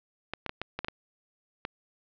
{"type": "clicks", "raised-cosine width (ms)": 0.3, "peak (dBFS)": -16, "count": 8, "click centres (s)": [0.336, 0.463, 0.494, 0.616, 0.79, 0.846, 0.884, 1.651], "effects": ["low-pass 4000 Hz 12 dB/octave"]}